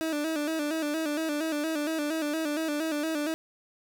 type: tone with vibrato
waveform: 30% pulse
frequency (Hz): 307.6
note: D#4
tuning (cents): -20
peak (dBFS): -25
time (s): 0.01-3.34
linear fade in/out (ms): 0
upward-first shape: square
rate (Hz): 4.3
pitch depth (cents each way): 75
effects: none